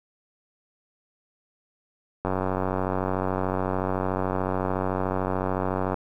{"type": "click train", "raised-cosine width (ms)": 1, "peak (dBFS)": -12, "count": 347, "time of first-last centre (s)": [2.25, 5.943], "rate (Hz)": 93.7, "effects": ["9-bit"]}